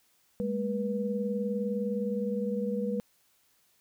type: tone cluster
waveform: sine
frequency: 202.7 / 222.4 / 485.1 Hz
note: G#3 / A3 / B4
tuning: -42 / +19 / -31 cents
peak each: -31 / -37 / -32 dBFS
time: 0.4-3 s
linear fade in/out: 0 ms
effects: white hiss -68 dBFS RMS until 3.8 s